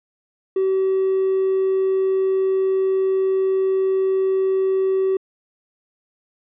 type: tone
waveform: triangle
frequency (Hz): 381.7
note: G4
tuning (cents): -46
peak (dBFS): -13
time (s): 0.56-5.17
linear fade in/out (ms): 5
effects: tanh soft clip ceiling -12 dBFS + resampled to 8000 Hz